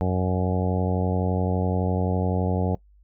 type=harmonic tone with a mistuned harmonic; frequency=91.8 Hz; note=F#2; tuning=13 cents flat; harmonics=1 / 2 / 3 / 4 / 5 / 6 / 7 / 8 / 9; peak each=-24 / -26 / -32 / -34 / -30 / -34 / -35 / -34 / -37 dBFS; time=0.01-2.75 s; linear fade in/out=0 ms; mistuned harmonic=9; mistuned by=+31 cents; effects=noise-tail reverb RT60 0.1 s tail -21 dB re dry + added 50 Hz sine -52 dBFS peak until 3.03 s